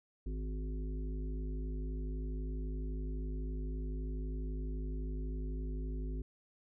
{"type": "harmonic tone with a mistuned harmonic", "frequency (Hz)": 51.91, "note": "G#1", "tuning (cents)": 0, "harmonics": [1, 3, 5, 7, 8], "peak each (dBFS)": [-36, -48, -47, -51, -57], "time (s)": [0.26, 6.22], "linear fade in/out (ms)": 5, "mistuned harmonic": 5, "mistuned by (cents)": -22, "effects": []}